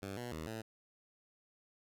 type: tone with pitch steps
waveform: 10% pulse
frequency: 97.8 / 121.5 / 79.3 / 111.5 Hz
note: G2 / B2 / D#2 / A2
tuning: -4 / -28 / +33 / +23 cents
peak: -33 dBFS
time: 0.02-0.62 s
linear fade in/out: 10 ms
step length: 150 ms
effects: none